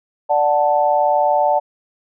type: chord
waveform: sine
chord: D major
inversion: none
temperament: equal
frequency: 587.3 / 740 / 880 Hz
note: D5 / F#5 / A5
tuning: 0 / 0 / 0 cents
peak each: -17 dBFS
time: 0.29-1.6 s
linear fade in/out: 20 ms
effects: none